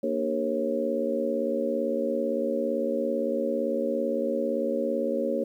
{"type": "harmonic tone with a mistuned harmonic", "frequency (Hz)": 77.78, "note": "D#2", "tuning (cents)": 0, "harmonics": [3, 4, 5, 6, 7], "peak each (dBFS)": [-31, -33, -33, -32, -28], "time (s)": [0.03, 5.44], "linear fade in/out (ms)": 5, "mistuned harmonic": 4, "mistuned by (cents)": -83, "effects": ["10-bit"]}